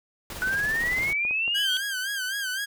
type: noise with tremolo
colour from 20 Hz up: pink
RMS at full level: -35 dBFS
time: 0.3-1.13 s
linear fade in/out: 2 ms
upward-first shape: sine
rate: 18 Hz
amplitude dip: 40%
type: exponential sweep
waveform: sine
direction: up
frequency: 1480 to 3300 Hz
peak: -23 dBFS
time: 0.42-1.77 s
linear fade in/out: 0 ms
type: clicks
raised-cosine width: 1 ms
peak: -27 dBFS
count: 7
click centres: 0.743 / 0.838 / 1.008 / 1.102 / 1.251 / 1.31 / 1.479 s
type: tone with vibrato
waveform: sawtooth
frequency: 1571 Hz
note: G6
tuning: 3 cents sharp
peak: -24 dBFS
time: 1.54-2.66 s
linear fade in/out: 20 ms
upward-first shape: sine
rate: 3.9 Hz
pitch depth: 93 cents each way
effects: none